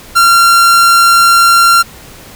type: tone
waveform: 45% pulse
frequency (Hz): 1376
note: F6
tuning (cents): -26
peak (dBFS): -4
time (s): 0.15-1.83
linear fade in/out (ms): 20
effects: pink hiss -34 dBFS RMS until 2.35 s